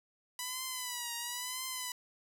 5% pulse tone with vibrato, 987.8 Hz, B5, in tune, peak -25 dBFS, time 0.39-1.92 s, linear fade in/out 2 ms, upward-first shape triangle, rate 0.99 Hz, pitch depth 92 cents each way, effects none

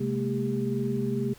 sine tone cluster, 131.5 / 208.9 / 231 / 399.2 Hz, C3 / G#3 / A#3 / G4, +9 / +10 / -16 / +32 cents, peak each -31 dBFS, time 0-1.34 s, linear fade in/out 10 ms, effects pink hiss -53 dBFS RMS until 1.38 s

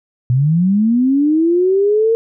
sine linear sweep, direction up, 119.4 to 460.2 Hz, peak -10 dBFS, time 0.3-2.15 s, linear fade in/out 0 ms, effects none

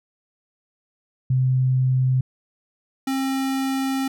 sine / square tone pair in turn, 129.3 / 267.6 Hz, C3 / C4, -20 / +39 cents, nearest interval octave + minor second, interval 1259 cents, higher second, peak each -16 / -22 dBFS, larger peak first, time 1.3-2.21 / 3.07-4.08 s, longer second, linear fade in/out 5 ms, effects none

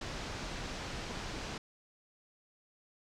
pink low-pass noise, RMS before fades -41 dBFS, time 0.01-1.58 s, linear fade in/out 5 ms, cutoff 6400 Hz, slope 24 dB/octave, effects none

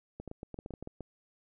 clicks, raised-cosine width 2 ms, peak -28 dBFS, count 12, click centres 0.2 / 0.277 / 0.314 / 0.431 / 0.543 / 0.589 / 0.661 / 0.707 / 0.738 / 0.826 / 0.874 / 1.007 s, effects none

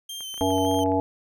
sawtooth tone with vibrato, 3136 Hz, G7, in tune, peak -30 dBFS, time 0.09-0.84 s, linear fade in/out 5 ms, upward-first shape square, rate 3.5 Hz, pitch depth 25 cents each way
clicks, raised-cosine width 0.5 ms, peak -31 dBFS, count 12, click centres 0.207 / 0.342 / 0.378 / 0.42 / 0.505 / 0.582 / 0.65 / 0.713 / 0.744 / 0.79 / 0.861 / 0.919 s
harmonic tone, 94.5 Hz, F#2, 37 cents sharp, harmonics 1 / 3 / 5 / 7 / 9, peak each -30 / -24 / -26 / -27 / -26 dBFS, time 0.41-1 s, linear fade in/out 0 ms
effects none

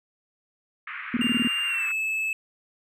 white band-pass noise, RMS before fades -36 dBFS, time 0.87-1.92 s, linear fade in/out 5 ms, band 1200 to 2400 Hz, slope 48 dB/octave
sine tone bursts, 240 Hz, B3, 49 cents flat, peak -20 dBFS, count 7, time 1.14-1.475 s, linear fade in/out 2 ms, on 29 ms, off 22 ms
triangle tone with pitch glide, 2794 to 2607 Hz, F7 to E7, 0 to -20 cents, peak -23 dBFS, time 1.21-2.33 s, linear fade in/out 2 ms, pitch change -120 cents, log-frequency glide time 1.67-1.87 s
effects none

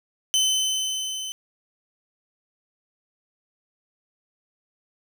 25% pulse tone with level ramp, 3049 Hz, G7, 49 cents flat, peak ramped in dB -14 to -27 dBFS, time 0.34-1.32 s, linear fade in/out 0 ms, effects none

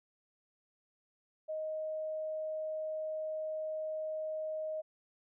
sine tone, 625 Hz, D#5, 8 cents sharp, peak -35 dBFS, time 1.48-4.82 s, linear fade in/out 20 ms, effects none

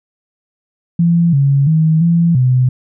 sine tone with pitch steps, 169.9 / 139.1 / 158.7 / 169.1 / 127.3 Hz, F3 / C#3 / D#3 / E3 / C3, -47 / +6 / +35 / +44 / -47 cents, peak -8 dBFS, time 0.99-2.69 s, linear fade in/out 5 ms, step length 340 ms, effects none

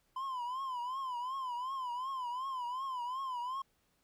triangle tone with vibrato, 1019 Hz, C6, 46 cents flat, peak -34 dBFS, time 0.16-3.62 s, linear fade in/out 5 ms, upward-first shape triangle, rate 2.7 Hz, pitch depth 130 cents each way, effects pink hiss -75 dBFS RMS until 4.03 s

